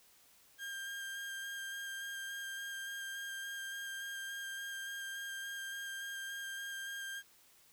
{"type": "tone with vibrato", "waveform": "35% pulse", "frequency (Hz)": 1600, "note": "G6", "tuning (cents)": 35, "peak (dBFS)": -39, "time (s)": [0.58, 7.23], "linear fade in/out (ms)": 50, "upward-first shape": "square", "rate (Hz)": 3.5, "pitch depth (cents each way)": 10, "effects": ["white hiss -65 dBFS RMS until 7.72 s"]}